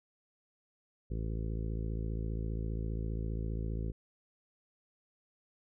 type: harmonic tone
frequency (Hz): 55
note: A1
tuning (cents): 0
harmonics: 1 / 2 / 3 / 4 / 5 / 6 / 7 / 8 / 9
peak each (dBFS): -35 / -39 / -43 / -47 / -50 / -50 / -49 / -53 / -54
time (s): 1.1-3.92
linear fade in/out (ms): 10
effects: none